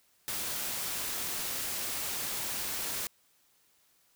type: noise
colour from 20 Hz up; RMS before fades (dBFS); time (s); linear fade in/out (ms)
white; -35; 0.28-3.07; 0
effects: white hiss -68 dBFS RMS until 4.15 s